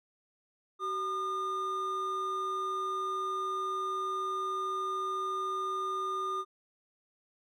triangle tone pair together, 380.2 / 1214 Hz, F#4 / D#6, +47 / -43 cents, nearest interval octave + minor sixth, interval 2010 cents, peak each -37 / -30 dBFS, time 0.79-6.45 s, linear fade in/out 50 ms, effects none

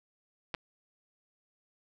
clicks, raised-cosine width 0.3 ms, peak -19 dBFS, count 2, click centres 0.542 / 0.548 s, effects none

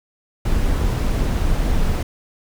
brown noise, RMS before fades -18 dBFS, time 0.45-2.03 s, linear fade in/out 5 ms, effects none

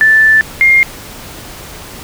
sine tone pair in turn, 1760 / 2122 Hz, A6 / C7, 0 / +24 cents, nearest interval minor third, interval 324 cents, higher second, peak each -4 dBFS, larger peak neither, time 0.01-0.41 / 0.61-0.83 s, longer first, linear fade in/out 0 ms, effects pink hiss -30 dBFS RMS until 2.03 s

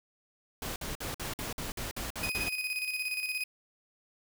pink noise bursts, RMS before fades -37 dBFS, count 10, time 0.62-2.488 s, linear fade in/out 2 ms, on 140 ms, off 52 ms
35% pulse tone with tremolo, 2500 Hz, D#7, 8 cents sharp, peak -28 dBFS, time 2.23-3.44 s, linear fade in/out 5 ms, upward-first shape square, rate 17 Hz, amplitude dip 50%
effects none

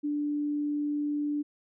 sine tone, 293.7 Hz, D4, in tune, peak -27 dBFS, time 0.03-1.43 s, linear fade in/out 20 ms, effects none

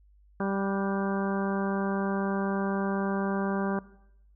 harmonic tone with a mistuned harmonic, 196 Hz, G3, in tune, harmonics 1 / 2 / 3 / 4 / 5 / 6 / 7 / 8, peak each -29 / -33 / -36 / -38 / -39 / -40 / -41 / -41 dBFS, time 0.4-3.79 s, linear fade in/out 2 ms, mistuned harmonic 7, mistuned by +71 cents, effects noise-tail reverb RT60 0.8 s tail -19 dB re dry + added 50 Hz sine -56 dBFS peak until 4.35 s

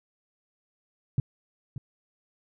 sine tone with echo, 130.81 Hz, C3, in tune, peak -19 dBFS, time 1.18-1.2 s, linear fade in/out 2 ms, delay 580 ms, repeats 1, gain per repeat -12 dB, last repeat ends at 1.78 s, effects none

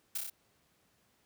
blue noise with echo, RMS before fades -35 dBFS, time 0.15-0.18 s, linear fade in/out 5 ms, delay 30 ms, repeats 4, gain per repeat -2 dB, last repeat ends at 0.3 s, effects pink hiss -71 dBFS RMS until 1.25 s + high-pass 80 Hz 12 dB/octave

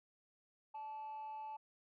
sine tone with amplitude modulation, 871 Hz, A5, 18 cents flat, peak -40 dBFS, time 0.74-1.57 s, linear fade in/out 10 ms, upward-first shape sine, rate 280 Hz, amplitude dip 40%, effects tanh soft clip ceiling -42 dBFS

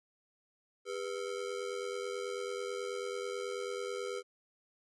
square ring-modulated tone, 445.5 Hz, A4, 22 cents sharp, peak -34 dBFS, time 0.85-4.23 s, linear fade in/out 50 ms, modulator 44.6 Hz, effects resampled to 22050 Hz

